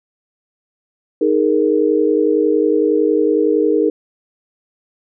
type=chord; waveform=sine; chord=D# suspended fourth; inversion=none; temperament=equal; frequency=311.1 / 415.3 / 466.2 Hz; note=D#4 / G#4 / A#4; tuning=0 / 0 / 0 cents; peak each=-16 dBFS; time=1.21-3.9 s; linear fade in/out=5 ms; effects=none